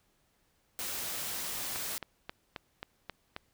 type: noise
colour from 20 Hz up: white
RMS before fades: -37 dBFS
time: 0.79-1.98 s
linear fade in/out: 0 ms
type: click train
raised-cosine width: 0.3 ms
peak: -22 dBFS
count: 7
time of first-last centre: 1.76-3.364 s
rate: 3.74 Hz
effects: pink hiss -72 dBFS RMS until 3.53 s